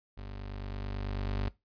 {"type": "tone with level ramp", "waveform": "30% pulse", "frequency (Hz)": 49.1, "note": "G1", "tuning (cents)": 4, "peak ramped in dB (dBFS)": [-38, -26], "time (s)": [0.17, 1.49], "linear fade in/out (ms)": 10, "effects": ["noise-tail reverb RT60 0.2 s tail -19 dB re dry", "resampled to 11025 Hz"]}